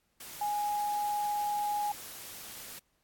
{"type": "tone in noise", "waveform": "sine", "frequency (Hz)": 829, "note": "G#5", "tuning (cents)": -3, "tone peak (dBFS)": -29, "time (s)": [0.41, 1.92], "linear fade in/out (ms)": 5, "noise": "white", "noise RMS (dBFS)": -45, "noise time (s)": [0.2, 2.79], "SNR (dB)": 13, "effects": ["pink hiss -75 dBFS RMS until 3.03 s", "AAC 64 kbps"]}